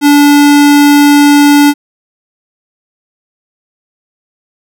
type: tone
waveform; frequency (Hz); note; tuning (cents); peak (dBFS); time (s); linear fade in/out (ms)
square; 289.3; D4; -26; -3; 0.01-1.74; 50
effects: none